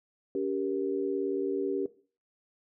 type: chord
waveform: sine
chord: G diminished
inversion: second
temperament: just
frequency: 282.2 / 392 / 470.4 Hz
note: Db4 / G4 / Bb4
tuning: +31 / 0 / +16 cents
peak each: -33 / -30 / -35 dBFS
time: 0.35-1.86 s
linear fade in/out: 2 ms
effects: noise-tail reverb RT60 0.4 s tail -17 dB re dry